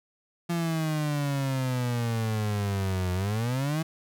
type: exponential two-way sweep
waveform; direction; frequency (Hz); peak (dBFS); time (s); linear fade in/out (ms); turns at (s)
35% pulse; down then up; 172.3 to 89.6 to 164.2; -24; 0.49-3.83; 10; 3.13
effects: none